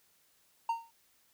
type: tone with exponential decay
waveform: triangle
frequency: 920 Hz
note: A#5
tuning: 23 cents flat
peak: -24 dBFS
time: 0.69-0.91 s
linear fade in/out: 5 ms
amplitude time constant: 47 ms
effects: white hiss -69 dBFS RMS until 1.33 s